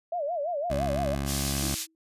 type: tone with vibrato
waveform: sine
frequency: 634 Hz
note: D#5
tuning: 32 cents sharp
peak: -27 dBFS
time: 0.12-1.15 s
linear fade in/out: 5 ms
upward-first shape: sine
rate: 5.9 Hz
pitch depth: 210 cents each way
type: tone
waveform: 15% pulse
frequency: 69.3 Hz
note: C#2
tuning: in tune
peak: -22 dBFS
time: 0.7-1.75 s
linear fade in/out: 5 ms
type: band-pass noise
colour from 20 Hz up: pink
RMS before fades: -33 dBFS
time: 1.25-1.87 s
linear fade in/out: 50 ms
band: 4300 to 12000 Hz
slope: 12 dB/octave
type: tone with exponential decay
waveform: sine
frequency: 322.2 Hz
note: E4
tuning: 39 cents flat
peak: -31 dBFS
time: 1.63-1.95 s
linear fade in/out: 1 ms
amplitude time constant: 68 ms
effects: resampled to 32000 Hz